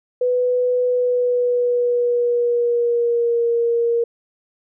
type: tone with pitch glide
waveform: sine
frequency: 496.4 to 468.5 Hz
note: B4 to A#4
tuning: +9 to +9 cents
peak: -15 dBFS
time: 0.21-4.04 s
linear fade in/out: 5 ms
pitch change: -100 cents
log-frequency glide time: 0.85-3.47 s
effects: none